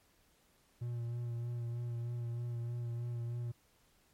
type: tone with vibrato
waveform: triangle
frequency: 118.9 Hz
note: A#2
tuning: 35 cents sharp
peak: -34 dBFS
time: 0.81-3.52 s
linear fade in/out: 10 ms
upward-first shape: sine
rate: 3.2 Hz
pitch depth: 22 cents each way
effects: pink hiss -70 dBFS RMS until 4.13 s + MP3 64 kbps

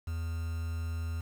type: tone with quantisation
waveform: triangle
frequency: 82.41 Hz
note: E2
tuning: in tune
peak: -30 dBFS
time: 0.07-1.21 s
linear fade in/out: 5 ms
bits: 8
effects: none

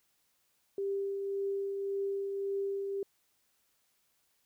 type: tone with tremolo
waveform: sine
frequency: 395.2 Hz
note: G4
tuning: 14 cents sharp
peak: -30 dBFS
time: 0.78-3.03 s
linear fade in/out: 2 ms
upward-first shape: triangle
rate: 1.8 Hz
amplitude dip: 35%
effects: white hiss -74 dBFS RMS until 4.45 s

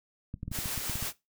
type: clicks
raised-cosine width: 5 ms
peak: -24 dBFS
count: 10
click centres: 0.341 / 0.431 / 0.48 / 0.516 / 0.588 / 0.658 / 0.777 / 0.897 / 0.956 / 1.026 s
type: noise with tremolo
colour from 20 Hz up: white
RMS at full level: -34 dBFS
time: 0.51-1.13 s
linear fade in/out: 50 ms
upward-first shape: triangle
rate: 5.8 Hz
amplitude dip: 30%
effects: noise-tail reverb RT60 0.2 s tail -18 dB re dry

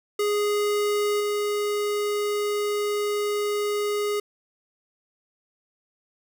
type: tone with level steps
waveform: square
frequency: 414.2 Hz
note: G#4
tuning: 5 cents flat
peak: -22 / -24 dBFS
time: 0.19-4.2 s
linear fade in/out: 5 ms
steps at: 1.2 s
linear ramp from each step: 5 ms
effects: none

